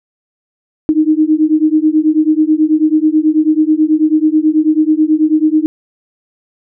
sine beating tone pair, 305.8 / 315 Hz, D#4 / D#4, -30 / +21 cents, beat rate 9.2 Hz, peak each -11 dBFS, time 0.89-5.66 s, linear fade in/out 0 ms, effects none

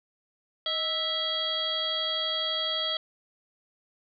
harmonic tone with a mistuned harmonic, 656 Hz, E5, 9 cents flat, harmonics 1 / 2 / 3 / 5 / 6 / 7, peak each -36 / -38 / -40 / -28 / -38 / -38 dBFS, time 0.66-2.97 s, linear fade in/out 2 ms, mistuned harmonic 1, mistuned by -75 cents, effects none

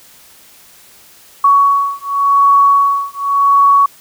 sine beating tone pair, 1120 / 1120.89 Hz, C#6 / C#6, +18 / +19 cents, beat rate 0.89 Hz, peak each -11 dBFS, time 1.44-3.86 s, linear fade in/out 5 ms, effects white hiss -43 dBFS RMS until 4 s

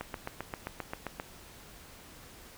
click train, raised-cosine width 0.5 ms, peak -20 dBFS, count 10, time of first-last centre 0.01-1.199 s, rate 7.57 Hz, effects pink hiss -52 dBFS RMS until 2.57 s

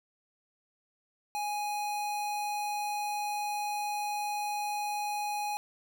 square tone, 830.6 Hz, G#5, in tune, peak -32 dBFS, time 1.35-5.57 s, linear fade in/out 0 ms, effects none

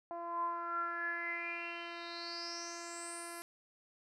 10% pulse tone with low-pass filter sweep, 341.4 Hz, F4, 39 cents flat, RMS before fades -41 dBFS, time 0.11-3.42 s, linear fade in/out 0 ms, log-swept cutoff 800 to 11000 Hz, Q 9.7, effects none

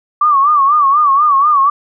sine tone with vibrato, 1151 Hz, D6, 35 cents flat, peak -7 dBFS, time 0.21-1.7 s, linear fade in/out 5 ms, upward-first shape sine, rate 4.1 Hz, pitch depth 110 cents each way, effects none

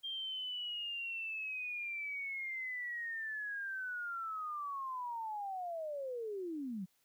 sine linear sweep, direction down, 3200 to 174.61 Hz, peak -38 dBFS, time 0.03-6.86 s, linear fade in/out 20 ms, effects white hiss -75 dBFS RMS until 7.04 s

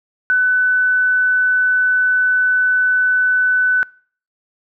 sine tone pair in turn, 1500 / 1500 Hz, F#6 / F#6, +23 / +23 cents, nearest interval unison, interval 0 cents, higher neither, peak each -11 dBFS, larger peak neither, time 0.3-0.57 / 0.57-3.83 s, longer second, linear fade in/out 0 ms, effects noise-tail reverb RT60 0.5 s tail -26 dB re dry

